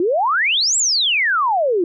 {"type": "exponential two-way sweep", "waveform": "sine", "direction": "up then down", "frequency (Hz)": [329.6, 7902, 329.6], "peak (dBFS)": -14, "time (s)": [0, 1.84], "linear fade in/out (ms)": 2, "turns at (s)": 0.77, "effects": []}